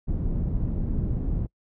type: low-pass noise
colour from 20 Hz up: pink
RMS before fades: -26 dBFS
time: 0.07-1.47 s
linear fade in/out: 20 ms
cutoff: 200 Hz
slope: 12 dB/octave
effects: noise-tail reverb RT60 0.1 s tail -26 dB re dry